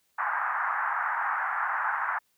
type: band-pass noise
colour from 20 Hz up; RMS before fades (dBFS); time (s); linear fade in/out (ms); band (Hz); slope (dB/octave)
white; -29; 0.18-2.19; 10; 800 to 1700; 48
effects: white hiss -71 dBFS RMS until 2.37 s